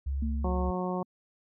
sine tone, 68.6 Hz, C#2, 17 cents flat, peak -28 dBFS, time 0.06-0.71 s, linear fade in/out 10 ms
sine tone with exponential decay, 225.5 Hz, A3, 43 cents sharp, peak -30 dBFS, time 0.22-1.05 s, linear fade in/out 5 ms, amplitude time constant 180 ms
harmonic tone, 182.1 Hz, F#3, 27 cents flat, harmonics 1 / 2 / 3 / 4 / 5 / 6, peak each -32 / -35 / -37 / -38 / -39 / -40 dBFS, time 0.44-1.03 s, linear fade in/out 5 ms
effects none

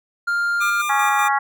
triangle tone, 1400 Hz, F6, 4 cents sharp, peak -16 dBFS, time 0.27-0.82 s, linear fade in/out 10 ms
25% pulse tone with tremolo, 1200 Hz, D6, 37 cents sharp, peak -17 dBFS, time 0.6-1.29 s, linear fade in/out 20 ms, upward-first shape square, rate 5.1 Hz, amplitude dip 35%
harmonic tone, 277.2 Hz, C#4, in tune, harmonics 3 / 4 / 5 / 6 / 7, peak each -19 / -22 / -23 / -27 / -26 dBFS, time 0.89-1.39 s, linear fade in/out 10 ms
effects none

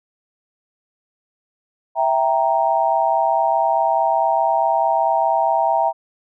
sine chord, E diminished, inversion none, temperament equal, 659.3 / 784 / 932.3 Hz, E5 / G5 / Bb5, 0 / 0 / 0 cents, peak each -19 dBFS, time 1.95-5.93 s, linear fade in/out 50 ms, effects none

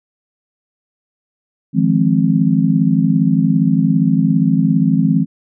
sine chord, F minor seventh, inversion third, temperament just, 157.15 / 174.61 / 209.5 / 261.9 Hz, Eb3 / F3 / Ab3 / C4, +18 / 0 / +15 / +2 cents, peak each -16 dBFS, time 1.73-5.26 s, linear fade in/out 50 ms, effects none

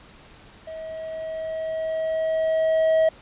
triangle tone with level ramp, 640 Hz, D#5, 49 cents sharp, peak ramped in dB -31 to -13 dBFS, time 0.67-3.09 s, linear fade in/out 5 ms, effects pink hiss -49 dBFS RMS until 3.21 s + resampled to 8000 Hz

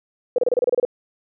sine tone bursts, 493.9 Hz, B4, in tune, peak -14 dBFS, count 10, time 0.36-0.851 s, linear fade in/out 2 ms, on 23 ms, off 29 ms, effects none

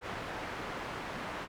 white low-pass noise, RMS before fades -40 dBFS, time 0.01-1.48 s, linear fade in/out 50 ms, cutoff 1500 Hz, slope 12 dB/octave, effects none

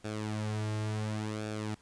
sawtooth tone with flanger, 107.3 Hz, A2, 43 cents flat, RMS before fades -35 dBFS, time 0.04-1.75 s, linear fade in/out 10 ms, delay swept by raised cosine 0.98 to 4.08 ms, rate 0.7 Hz, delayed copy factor -0.65, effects pink hiss -63 dBFS RMS until 1.81 s + resampled to 22050 Hz

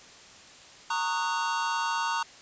square chord, D# minor seventh, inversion second, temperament equal with one note detuned, 921.1 / 1108.7 / 1244.5 / 1480 Hz, A#5 / C#6 / D#6 / F#6, -21 / 0 / 0 / 0 cents, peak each -30 / -35 / -35 / -35 dBFS, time 0.9-2.23 s, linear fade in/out 5 ms, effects white hiss -50 dBFS RMS until 2.41 s + resampled to 16000 Hz

